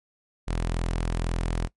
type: tone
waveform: sawtooth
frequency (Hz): 42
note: E1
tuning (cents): +33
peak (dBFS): -21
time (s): 0.47-1.68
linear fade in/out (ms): 20
effects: noise-tail reverb RT60 0.1 s tail -19 dB re dry + MP3 48 kbps